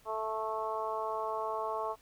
harmonic tone, 219.3 Hz, A3, 6 cents flat, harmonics 2 / 3 / 4 / 5 / 6, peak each -39 / -38 / -38 / -37 / -48 dBFS, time 0.05-1.96 s, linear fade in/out 50 ms, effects pink hiss -63 dBFS RMS until 2.01 s

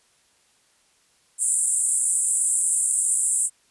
pink band-pass noise, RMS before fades -22 dBFS, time 1.38-3.5 s, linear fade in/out 50 ms, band 7700 to 10000 Hz, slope 96 dB/octave, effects white hiss -62 dBFS RMS until 3.7 s + resampled to 24000 Hz

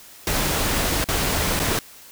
pink noise with dropouts, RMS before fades -22 dBFS, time 0.27-1.79 s, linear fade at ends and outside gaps 1 ms, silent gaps 1.041-1.087 / 1.593-1.599 s, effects white hiss -45 dBFS RMS until 2.11 s

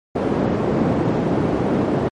white band-pass noise, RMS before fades -19 dBFS, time 0.15-2.09 s, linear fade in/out 10 ms, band 120 to 390 Hz, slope 12 dB/octave, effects MP3 48 kbps

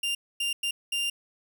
40% pulse tone bursts at uneven times, 2794 Hz, F7, in tune, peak -25 dBFS, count 4, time 0.03-0.15 / 0.4-0.53 / 0.63-0.71 / 0.92-1.1 s, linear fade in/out 5 ms, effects none

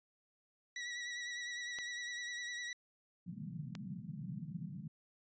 sawtooth tone with vibrato, 1935 Hz, B6, 36 cents flat, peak -37 dBFS, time 0.76-2.73 s, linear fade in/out 2 ms, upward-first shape triangle, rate 9.9 Hz, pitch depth 43 cents each way
clicks, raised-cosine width 0.2 ms, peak -29 dBFS, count 2, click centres 1.787 / 3.752 s
pink band-pass noise, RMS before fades -45 dBFS, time 3.26-4.88 s, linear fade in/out 5 ms, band 130 to 210 Hz, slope 48 dB/octave
effects resampled to 16000 Hz

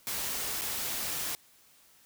white noise with dropouts, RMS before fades -34 dBFS, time 0.07-1.35 s, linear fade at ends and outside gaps 0 ms, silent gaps 0.612-0.618 s, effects white hiss -61 dBFS RMS until 2.05 s

